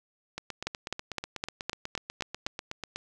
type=two click trains; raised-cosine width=0.2 ms; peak=-18 / -13 dBFS; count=22 / 8; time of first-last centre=0.38-2.96 / 0.67-2.465 s; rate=8.14 / 3.9 Hz; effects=none